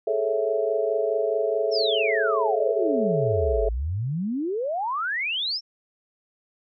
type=chord; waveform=sine; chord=A major seventh; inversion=third; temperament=equal; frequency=415.3 / 440 / 554.4 / 659.3 Hz; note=G#4 / A4 / C#5 / E5; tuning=0 / 0 / 0 / 0 cents; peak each=-28 / -25 / -29 / -26 dBFS; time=0.07-3.69 s; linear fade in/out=5 ms
type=exponential two-way sweep; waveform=sine; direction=down then up; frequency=5588 to 47 to 5588 Hz; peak=-24 dBFS; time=1.71-5.61 s; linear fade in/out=50 ms; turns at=3.65 s
effects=none